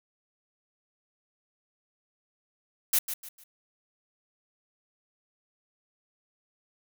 blue noise with echo, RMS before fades -23 dBFS, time 2.93-2.99 s, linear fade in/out 5 ms, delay 150 ms, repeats 3, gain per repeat -10 dB, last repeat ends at 3.44 s, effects none

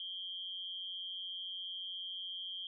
sine tone with amplitude modulation, 3193 Hz, G7, 31 cents sharp, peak -37 dBFS, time 0-2.67 s, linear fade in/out 2 ms, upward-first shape sine, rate 183 Hz, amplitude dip 70%, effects none

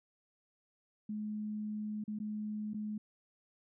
sine tone with dropouts, 212.1 Hz, G#3, 37 cents sharp, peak -36 dBFS, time 1.09-2.98 s, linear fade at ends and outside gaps 5 ms, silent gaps 2.04-2.078 / 2.189-2.2 / 2.735-2.743 s, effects none

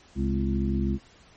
harmonic tone with a mistuned harmonic, 68 Hz, C#2, 33 cents flat, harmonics 1 / 2 / 3 / 4 / 5, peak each -27 / -32 / -27 / -33 / -33 dBFS, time 0.15-0.99 s, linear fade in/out 50 ms, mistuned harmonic 4, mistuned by -100 cents, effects pink hiss -55 dBFS RMS until 1.36 s + MP3 32 kbps

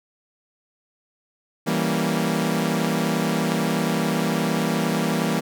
sawtooth chord, E diminished seventh, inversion none, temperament equal, 164.81 / 196 / 233.1 / 277.2 Hz, E3 / G3 / Bb3 / Db4, 0 / 0 / 0 / 0 cents, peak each -21 / -22 / -21 / -27 dBFS, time 1.66-5.41 s, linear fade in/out 20 ms, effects none

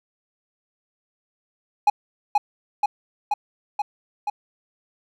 triangle tone with echo, 830.6 Hz, G#5, in tune, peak -10 dBFS, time 1.87-1.9 s, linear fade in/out 5 ms, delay 480 ms, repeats 5, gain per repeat -2 dB, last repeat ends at 4.3 s, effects none

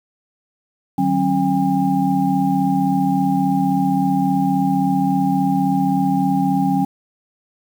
sine tone cluster, 152.6 / 188 / 271.6 / 804 Hz, D#3 / F#3 / C#4 / G5, -33 / +28 / -35 / +44 cents, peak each -25 / -19 / -18 / -21 dBFS, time 0.98-6.85 s, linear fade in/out 5 ms, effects 7-bit

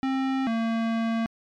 square tone pair in turn, 265.8 / 227.3 Hz, C4 / A#3, +27 / -43 cents, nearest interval minor third, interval 270 cents, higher first, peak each -24 dBFS, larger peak neither, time 0.03-0.47 / 0.47-1.26 s, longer second, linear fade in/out 0 ms, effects low-pass 3000 Hz 12 dB/octave + MP3 96 kbps

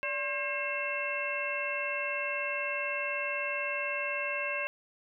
harmonic tone with a mistuned harmonic, 536 Hz, C5, 42 cents sharp, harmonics 1 / 2 / 3 / 4 / 5, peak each -37 / -40 / -38 / -38 / -34 dBFS, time 0.03-4.67 s, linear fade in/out 0 ms, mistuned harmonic 1, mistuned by +140 cents, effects none

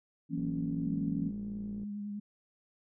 sine chord, F# dominant seventh, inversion third, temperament equal, 164.81 / 185 / 233.1 / 277.2 Hz, E3 / F#3 / A#3 / C#4, 0 / 0 / 0 / 0 cents, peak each -35 / -41 / -38 / -35 dBFS, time 0.29-1.32 s, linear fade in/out 50 ms
click train, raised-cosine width 3 ms, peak -37 dBFS, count 84, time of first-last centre 0.38-1.834 s, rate 57.1 Hz
sine tone with vibrato, 205.4 Hz, G#3, 19 cents flat, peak -36 dBFS, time 0.85-2.2 s, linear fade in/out 10 ms, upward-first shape sine, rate 10 Hz, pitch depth 21 cents each way
effects none

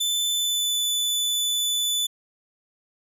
sawtooth tone with pitch glide, 3520 to 3488 Hz, A7 to A7, 0 to -16 cents, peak -19 dBFS, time 0-2.07 s, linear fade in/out 10 ms, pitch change -16 cents, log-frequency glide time 0.31-0.79 s, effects none

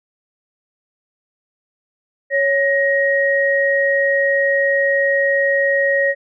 sine tone pair together, 555 / 1883 Hz, C#5 / A#6, +2 / +17 cents, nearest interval octave + major sixth, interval 2115 cents, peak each -16 dBFS, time 2.3-6.15 s, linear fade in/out 50 ms, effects none

